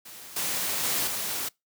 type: noise with level steps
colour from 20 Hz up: white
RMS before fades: -44 / -29 / -27 / -31 dBFS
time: 0.05-1.49 s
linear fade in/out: 10 ms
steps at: 0.36 / 0.83 / 1.07 s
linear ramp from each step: 5 ms
effects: noise-tail reverb RT60 0.2 s tail -25 dB re dry + high-pass 100 Hz 12 dB/octave